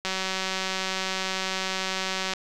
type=click train; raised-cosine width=0.2 ms; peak=-11 dBFS; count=433; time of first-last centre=0.05-2.336 s; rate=189 Hz; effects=none